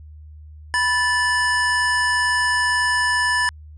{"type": "tone pair together", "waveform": "square", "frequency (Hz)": [983, 1749], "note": ["B5", "A6"], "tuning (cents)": [-8, -11], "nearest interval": "minor seventh", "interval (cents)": 997, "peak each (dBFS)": [-23, -19], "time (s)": [0.74, 3.49], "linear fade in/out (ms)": 0, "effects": ["added 76 Hz sine -38 dBFS peak until 3.77 s", "resampled to 24000 Hz"]}